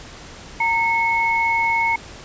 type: tone pair together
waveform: sine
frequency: 921 / 2191 Hz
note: A#5 / C#7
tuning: -21 / -21 cents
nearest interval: octave + minor third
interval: 1500 cents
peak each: -19 dBFS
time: 0.6-1.96 s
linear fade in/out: 5 ms
effects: pink hiss -39 dBFS RMS until 2.24 s + resampled to 16000 Hz